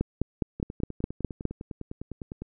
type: two click trains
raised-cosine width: 3 ms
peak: -12 / -23 dBFS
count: 8 / 19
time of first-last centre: 0.01-1.453 / 0.6-2.42 s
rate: 4.85 / 9.89 Hz
effects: none